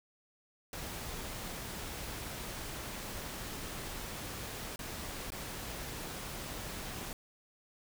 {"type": "noise with dropouts", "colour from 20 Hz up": "pink", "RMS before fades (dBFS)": -42, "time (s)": [0.73, 7.13], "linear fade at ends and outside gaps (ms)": 1, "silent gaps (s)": [[4.76, 4.791], [5.304, 5.32]], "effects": []}